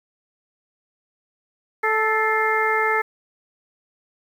harmonic tone with a mistuned harmonic, 438 Hz, A4, 8 cents flat, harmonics 1 / 2 / 3 / 4 / 5, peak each -24 / -24 / -24 / -24 / -24 dBFS, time 1.83-3.02 s, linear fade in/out 10 ms, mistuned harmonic 5, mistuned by -63 cents, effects 8-bit

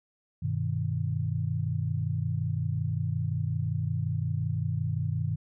sine chord, G augmented, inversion none, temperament equal, 98 / 123.47 / 155.56 Hz, G2 / B2 / D#3, 0 / 0 / 0 cents, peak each -31 dBFS, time 0.42-5.36 s, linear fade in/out 10 ms, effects none

